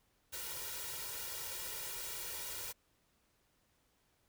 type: noise with comb filter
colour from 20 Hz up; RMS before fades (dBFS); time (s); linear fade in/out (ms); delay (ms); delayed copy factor
white; -43; 0.32-2.73; 20; 2.1; +0.85
effects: pink hiss -75 dBFS RMS until 4.28 s